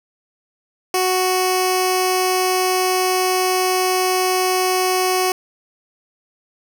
10% pulse tone with notch filter, 370 Hz, F#4, in tune, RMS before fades -18 dBFS, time 0.94-5.32 s, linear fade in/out 2 ms, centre 1600 Hz, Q 1.1, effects none

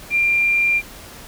sine tone, 2384 Hz, D7, 25 cents sharp, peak -14 dBFS, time 0.1-0.82 s, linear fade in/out 50 ms, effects pink hiss -39 dBFS RMS until 1.27 s

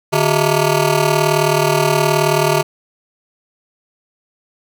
15% pulse ring-modulated tone, 260.9 Hz, C4, 5 cents flat, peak -3 dBFS, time 0.12-2.63 s, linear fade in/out 20 ms, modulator 111 Hz, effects none

